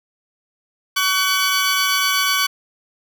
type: tone pair together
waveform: 15% pulse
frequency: 1131 / 1510.7 Hz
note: C#6 / F#6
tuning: +34 / +36 cents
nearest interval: perfect fourth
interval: 502 cents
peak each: -12 / -13 dBFS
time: 0.96-2.47 s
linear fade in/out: 10 ms
effects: none